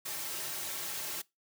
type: noise with comb filter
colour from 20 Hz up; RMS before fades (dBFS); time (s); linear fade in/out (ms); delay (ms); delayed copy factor
white; -38; 0.05-1.22; 10; 4.1; -0.65
effects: noise-tail reverb RT60 0.2 s tail -22 dB re dry + high-pass 150 Hz 12 dB/octave